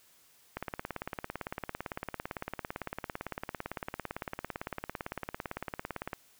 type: click train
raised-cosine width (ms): 0.5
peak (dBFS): -20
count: 100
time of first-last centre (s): 0.57-6.132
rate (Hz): 17.8
effects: white hiss -63 dBFS RMS until 6.39 s